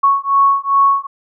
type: beating tone pair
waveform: sine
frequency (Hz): 1106 / 1108.5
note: C#6 / C#6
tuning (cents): -4 / 0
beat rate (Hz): 2.5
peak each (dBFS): -13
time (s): 0.03-1.07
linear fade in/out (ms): 10
effects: none